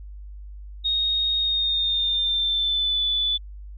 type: tone with pitch glide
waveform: sine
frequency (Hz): 3729 to 3479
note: A#7 to A7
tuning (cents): 0 to -20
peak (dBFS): -20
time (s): 0.84-3.38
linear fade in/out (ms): 20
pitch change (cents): -120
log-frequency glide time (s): 1.38-3.02
effects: added 50 Hz sine -36 dBFS peak until 3.77 s